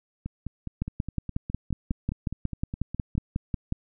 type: two click trains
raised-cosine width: 5 ms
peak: -20 / -14 dBFS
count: 15 / 17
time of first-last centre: 0.26-3.153 / 0.82-3.724 s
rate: 4.84 / 5.51 Hz
effects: none